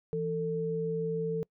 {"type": "tone pair together", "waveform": "sine", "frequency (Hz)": [165.7, 446.7], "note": ["E3", "A4"], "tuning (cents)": [9, 26], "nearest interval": "octave + perfect fourth", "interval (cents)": 1717, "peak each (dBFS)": [-34, -30], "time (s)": [0.13, 1.43], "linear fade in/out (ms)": 0, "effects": ["noise-tail reverb RT60 0.1 s tail -26 dB re dry"]}